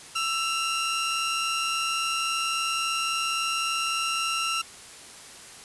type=tone pair together; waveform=sawtooth; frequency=1330.2 / 2804 Hz; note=E6 / F7; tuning=+15 / +6 cents; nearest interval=octave + minor second; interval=1291 cents; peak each=-24 / -25 dBFS; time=0.15-4.62 s; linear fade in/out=10 ms; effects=white hiss -45 dBFS RMS until 5.64 s + resampled to 24000 Hz